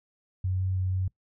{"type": "tone with pitch steps", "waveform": "sine", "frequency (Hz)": [92.9, 93.8, 92.9, 93.4], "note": ["F#2", "F#2", "F#2", "F#2"], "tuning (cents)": [7, 24, 7, 17], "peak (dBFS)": -25, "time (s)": [0.44, 1.08], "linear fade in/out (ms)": 5, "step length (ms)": 160, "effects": ["noise-tail reverb RT60 0.1 s tail -22 dB re dry"]}